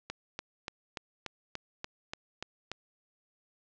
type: click train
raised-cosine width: 0.2 ms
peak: -19 dBFS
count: 10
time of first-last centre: 0.1-2.716 s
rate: 3.44 Hz
effects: low-pass 6000 Hz 12 dB/octave